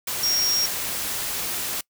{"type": "tone in noise", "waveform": "sine", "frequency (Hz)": 5588, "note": "F8", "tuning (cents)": 0, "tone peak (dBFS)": -20, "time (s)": [0.23, 0.66], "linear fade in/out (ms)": 5, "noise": "white", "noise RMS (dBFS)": -28, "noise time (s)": [0.07, 1.81], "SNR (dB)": 5, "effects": ["noise-tail reverb RT60 0.1 s tail -24 dB re dry"]}